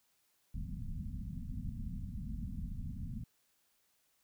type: low-pass noise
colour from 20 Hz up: pink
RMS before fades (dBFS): -41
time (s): 0.54-3.24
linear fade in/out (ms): 5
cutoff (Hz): 250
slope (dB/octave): 96
effects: white hiss -75 dBFS RMS until 4.23 s

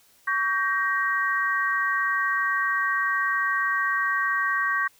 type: chord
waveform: sine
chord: G diminished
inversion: second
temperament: just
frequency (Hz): 1128.9 / 1568 / 1881.6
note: Db6 / G6 / Bb6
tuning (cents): +31 / 0 / +16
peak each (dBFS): -26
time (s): 0.27-4.88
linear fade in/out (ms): 10
effects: white hiss -59 dBFS RMS until 4.99 s

